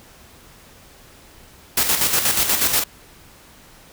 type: noise with tremolo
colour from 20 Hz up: white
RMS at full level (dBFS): -17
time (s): 1.77-2.84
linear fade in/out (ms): 5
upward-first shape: square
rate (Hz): 8.3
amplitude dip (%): 50
effects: pink hiss -47 dBFS RMS until 3.92 s